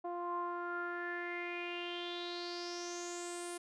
sawtooth tone with low-pass filter sweep, 349.2 Hz, F4, in tune, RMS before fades -41 dBFS, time 0.04-3.58 s, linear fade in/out 10 ms, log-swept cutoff 840 to 9700 Hz, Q 6.9, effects none

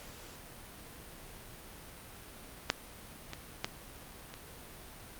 clicks, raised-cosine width 0.2 ms, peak -8 / -22 / -14 / -26 dBFS, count 4, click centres 2.701 / 3.334 / 3.645 / 4.34 s, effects pink hiss -50 dBFS RMS until 5.19 s + Opus 48 kbps

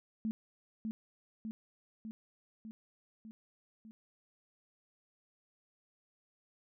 sine tone with echo, 220 Hz, A3, in tune, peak -32 dBFS, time 0.25-0.31 s, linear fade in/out 0 ms, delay 600 ms, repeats 6, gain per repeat -3 dB, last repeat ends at 3.91 s, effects none

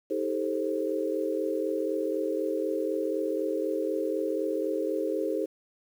sine chord, A half-diminished seventh, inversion second, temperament just, 316.8 / 396 / 440 / 528 Hz, Eb4 / G4 / A4 / C5, +31 / +18 / 0 / +16 cents, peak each -32 dBFS, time 0.1-5.46 s, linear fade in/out 10 ms, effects 9-bit

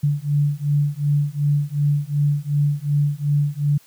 sine beating tone pair, 144 / 146.7 Hz, D3 / D3, -34 / -2 cents, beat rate 2.7 Hz, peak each -20 dBFS, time 0.03-3.78 s, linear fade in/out 10 ms, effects white hiss -53 dBFS RMS until 3.86 s

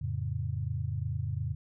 sine chord, F augmented, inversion none, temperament equal, 87.31 / 110 / 138.59 Hz, F2 / A2 / C#3, 0 / 0 / 0 cents, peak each -35 / -34 / -35 dBFS, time 0.01-1.55 s, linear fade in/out 10 ms, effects none

